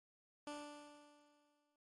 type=tone with exponential decay; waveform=15% pulse; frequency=293.7 Hz; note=D4; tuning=in tune; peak=-38 dBFS; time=0.47-1.76 s; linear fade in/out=2 ms; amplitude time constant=280 ms; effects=MP3 48 kbps